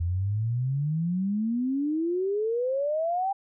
sine exponential sweep, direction up, 82.8 to 799 Hz, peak -24 dBFS, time 0-3.33 s, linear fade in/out 10 ms, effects none

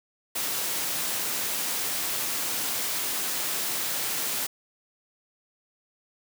white high-pass noise, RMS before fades -29 dBFS, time 0.35-4.47 s, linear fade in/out 10 ms, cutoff 140 Hz, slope 12 dB/octave, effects none

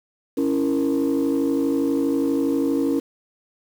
sine chord, A# diminished, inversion first, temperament equal, 277.2 / 329.6 / 466.2 Hz, C#4 / E4 / A#4, 0 / 0 / 0 cents, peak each -19 / -22 / -24 dBFS, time 0.37-3 s, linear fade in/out 10 ms, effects tanh soft clip ceiling -14 dBFS + 7-bit

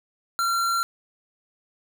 square tone, 1369 Hz, F6, 35 cents flat, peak -22 dBFS, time 0.39-0.83 s, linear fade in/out 0 ms, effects none

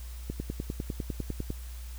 click train, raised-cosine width 3 ms, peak -20 dBFS, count 13, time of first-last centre 0.3-1.504 s, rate 9.97 Hz, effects added 60 Hz sine -38 dBFS peak until 1.98 s + white hiss -52 dBFS RMS until 1.98 s

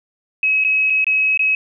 sine tone with dropouts, 2558 Hz, D#7, 47 cents sharp, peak -13 dBFS, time 0.43-1.55 s, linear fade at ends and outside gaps 2 ms, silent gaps 0.64-0.647 / 0.9-0.903 / 1.044-1.067 / 1.375-1.393 s, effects none

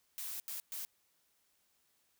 blue noise bursts at uneven times, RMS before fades -42 dBFS, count 3, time 0.18-0.4 / 0.48-0.6 / 0.72-0.85 s, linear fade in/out 0 ms, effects white hiss -75 dBFS RMS until 2.19 s

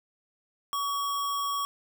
sine tone with sample-and-hold, 1132 Hz, C#6, 36 cents sharp, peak -27 dBFS, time 0.73-1.65 s, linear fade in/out 0 ms, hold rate 4410 Hz, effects none

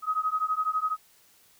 sine beating tone pair, 1258 / 1270 Hz, D#6 / D#6, +19 / +35 cents, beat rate 12 Hz, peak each -28 dBFS, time 0.02-0.97 s, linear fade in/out 50 ms, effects white hiss -60 dBFS RMS until 1.59 s

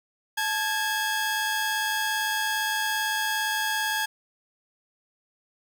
sawtooth tone pair together, 869.3 / 1641 Hz, A5 / G#6, -21 / -21 cents, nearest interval major seventh, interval 1100 cents, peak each -25 / -23 dBFS, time 0.37-4.06 s, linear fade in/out 10 ms, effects none

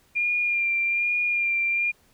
sine tone with vibrato, 2400 Hz, D7, 37 cents sharp, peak -21 dBFS, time 0.15-1.92 s, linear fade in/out 20 ms, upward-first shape sine, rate 1.2 Hz, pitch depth 24 cents each way, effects pink hiss -61 dBFS RMS until 2.13 s

